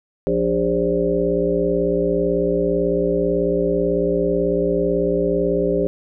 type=harmonic tone with a mistuned harmonic; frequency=58.1 Hz; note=A#1; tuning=5 cents flat; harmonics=1 / 3 / 5 / 7 / 9 / 10; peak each=-30 / -24 / -25 / -20 / -22 / -26 dBFS; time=0.27-5.87 s; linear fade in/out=0 ms; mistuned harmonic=7; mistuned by=-23 cents; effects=none